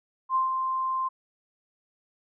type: tone with ADSR envelope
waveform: sine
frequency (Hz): 1046.5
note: C6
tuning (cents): 0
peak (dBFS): -20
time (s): 0.29-1.09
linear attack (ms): 63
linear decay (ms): 140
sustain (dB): -5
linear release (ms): 16
effects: none